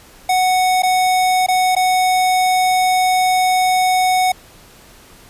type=tone with dropouts; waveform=square; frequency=740 Hz; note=F#5; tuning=in tune; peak=-13 dBFS; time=0.29-4.32 s; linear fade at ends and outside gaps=5 ms; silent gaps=0.822-0.832 / 1.464-1.484 / 1.752-1.764 s; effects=pink hiss -44 dBFS RMS until 5.29 s + resampled to 32000 Hz